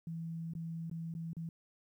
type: tone with dropouts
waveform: sine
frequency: 164.8 Hz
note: E3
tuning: in tune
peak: -38 dBFS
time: 0.07-1.49 s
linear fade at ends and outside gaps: 2 ms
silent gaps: 0.536-0.551 / 0.898-0.913 / 1.14-1.15 / 1.332-1.367 s
effects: 12-bit